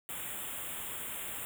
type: band-stop noise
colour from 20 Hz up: white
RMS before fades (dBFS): -40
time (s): 0.09-1.45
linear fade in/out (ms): 0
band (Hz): 3600 to 7200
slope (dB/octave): 96
effects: none